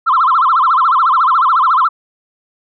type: tone with vibrato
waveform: sine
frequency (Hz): 1174.7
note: D6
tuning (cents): 0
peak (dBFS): -7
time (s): 0.06-1.89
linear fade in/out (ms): 20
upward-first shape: sine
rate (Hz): 14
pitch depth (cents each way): 270
effects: tanh soft clip ceiling -4 dBFS